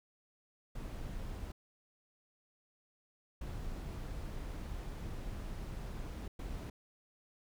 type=noise bursts at uneven times; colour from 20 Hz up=brown; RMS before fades=-42 dBFS; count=3; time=0.75-1.52 / 3.41-6.28 / 6.39-6.7 s; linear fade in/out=5 ms; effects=none